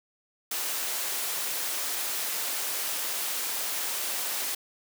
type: high-pass noise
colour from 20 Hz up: white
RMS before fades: -31 dBFS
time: 0.51-4.55 s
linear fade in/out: 5 ms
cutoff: 370 Hz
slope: 12 dB/octave
effects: none